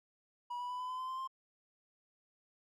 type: tone with pitch steps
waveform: triangle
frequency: 971 / 982.3 / 993.7 / 1005.2 / 1016.9 / 1028.7 / 1040.7 / 1052.8 Hz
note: B5 / B5 / B5 / B5 / C6 / C6 / C6 / C6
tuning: -30 / -10 / +10 / +30 / -50 / -30 / -10 / +10 cents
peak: -36 dBFS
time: 0.5-1.276 s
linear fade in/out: 10 ms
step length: 97 ms
effects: none